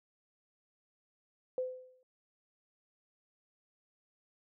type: tone with exponential decay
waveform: sine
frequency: 510 Hz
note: C5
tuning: 44 cents flat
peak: -29 dBFS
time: 1.58-2.03 s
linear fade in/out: 1 ms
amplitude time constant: 97 ms
effects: none

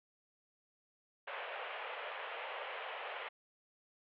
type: band-pass noise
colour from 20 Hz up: pink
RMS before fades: -44 dBFS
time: 1.27-3.29 s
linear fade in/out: 10 ms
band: 480 to 3100 Hz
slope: 48 dB/octave
effects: none

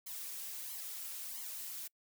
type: noise with flanger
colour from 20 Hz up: blue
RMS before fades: -44 dBFS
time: 0.06-1.88 s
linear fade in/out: 10 ms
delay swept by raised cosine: 0.95 to 3.75 ms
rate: 1.5 Hz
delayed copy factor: +1
effects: noise-tail reverb RT60 0.1 s tail -26 dB re dry

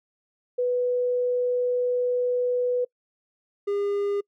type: tone pair in turn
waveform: sine / triangle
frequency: 493.9 / 404.8 Hz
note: B4 / G#4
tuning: 0 / -44 cents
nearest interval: minor third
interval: 344 cents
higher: first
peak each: -21 dBFS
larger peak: neither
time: 0.58-2.85 / 3.67-4.21 s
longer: first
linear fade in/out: 10 ms
effects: noise-tail reverb RT60 0.1 s tail -26 dB re dry

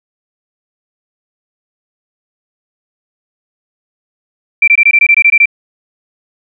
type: tone bursts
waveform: sine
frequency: 2349 Hz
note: D7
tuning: in tune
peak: -3 dBFS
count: 11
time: 4.62-5.457 s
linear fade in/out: 5 ms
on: 57 ms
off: 21 ms
effects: none

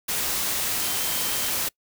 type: tone in noise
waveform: sine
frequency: 3136 Hz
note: G7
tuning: in tune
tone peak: -37 dBFS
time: 0.81-1.51 s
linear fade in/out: 10 ms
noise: white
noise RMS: -26 dBFS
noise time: 0.08-1.69 s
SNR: -14 dB
effects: noise-tail reverb RT60 0.1 s tail -25 dB re dry

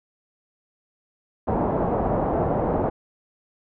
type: low-pass noise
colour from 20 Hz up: white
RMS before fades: -23 dBFS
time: 1.47-2.9 s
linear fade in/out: 10 ms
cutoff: 810 Hz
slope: 24 dB/octave
effects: none

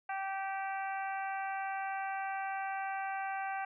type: harmonic tone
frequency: 388.4 Hz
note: G4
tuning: 16 cents flat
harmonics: 2 / 3 / 4 / 5 / 6 / 7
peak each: -36 / -46 / -42 / -48 / -48 / -52 dBFS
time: 0.09-3.65 s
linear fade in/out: 5 ms
effects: none

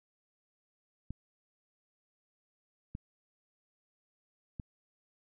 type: clicks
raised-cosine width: 5 ms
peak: -27 dBFS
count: 3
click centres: 1.106 / 2.951 / 4.598 s
effects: none

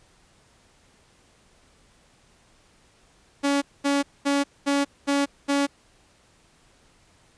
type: tone bursts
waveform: sawtooth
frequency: 281.9 Hz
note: C#4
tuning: 29 cents sharp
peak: -16 dBFS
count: 6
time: 3.43-5.67 s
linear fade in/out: 20 ms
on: 190 ms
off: 220 ms
effects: pink hiss -59 dBFS RMS until 7.37 s + resampled to 22050 Hz

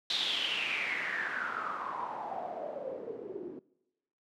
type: noise with low-pass filter sweep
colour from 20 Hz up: white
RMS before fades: -36 dBFS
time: 0.1-3.59 s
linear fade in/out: 2 ms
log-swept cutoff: 3900 to 320 Hz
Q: 7.5
effects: noise-tail reverb RT60 1.0 s tail -23 dB re dry + high-pass 200 Hz 12 dB/octave

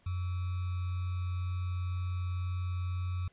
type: tone with sample-and-hold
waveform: sine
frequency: 89.8 Hz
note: F2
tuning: 49 cents sharp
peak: -31 dBFS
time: 0.06-3.28 s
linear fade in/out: 5 ms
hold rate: 1225 Hz
effects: pink hiss -67 dBFS RMS until 3.32 s + resampled to 8000 Hz

